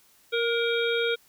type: harmonic tone with a mistuned harmonic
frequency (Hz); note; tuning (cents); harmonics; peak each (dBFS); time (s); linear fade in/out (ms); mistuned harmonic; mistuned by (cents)
466.2; A#4; 0; 1 / 3 / 5 / 7 / 8; -25 / -30 / -32 / -33 / -34; 0.32-1.16; 20; 3; +28
effects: white hiss -60 dBFS RMS until 1.28 s